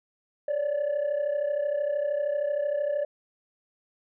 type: tone pair together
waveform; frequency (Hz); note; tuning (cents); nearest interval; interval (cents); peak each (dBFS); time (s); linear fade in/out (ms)
sine; 554.3 / 587.3; C#5 / D5; 0 / 0; minor second; 100; -28 / -24; 0.48-3.05; 5
effects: tanh soft clip ceiling -22 dBFS